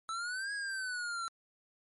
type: exponential two-way sweep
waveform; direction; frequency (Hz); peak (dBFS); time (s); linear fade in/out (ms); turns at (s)
square; up then down; 1306 to 1661.2 to 1342; -36; 0.09-1.28; 0; 0.53
effects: MP3 48 kbps